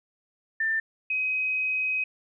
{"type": "tone pair in turn", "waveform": "sine", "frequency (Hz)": [1786, 2526], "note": ["A6", "D#7"], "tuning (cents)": [25, 26], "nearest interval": "tritone", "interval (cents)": 601, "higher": "second", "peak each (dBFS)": [-23, -24], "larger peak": "first", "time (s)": [[0.6, 0.8], [1.1, 2.04]], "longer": "second", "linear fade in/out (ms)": 5, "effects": []}